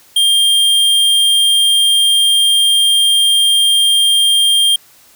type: tone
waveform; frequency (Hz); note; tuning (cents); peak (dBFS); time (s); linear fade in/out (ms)
square; 3200; G7; +35; -9; 0.16-4.76; 5
effects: white hiss -46 dBFS RMS until 5.15 s